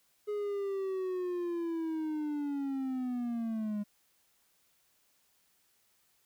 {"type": "linear sweep", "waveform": "triangle", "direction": "down", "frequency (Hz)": [419.6, 204.5], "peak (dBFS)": -30, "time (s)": [0.27, 3.84], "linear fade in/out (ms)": 20, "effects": ["white hiss -71 dBFS RMS until 6.25 s"]}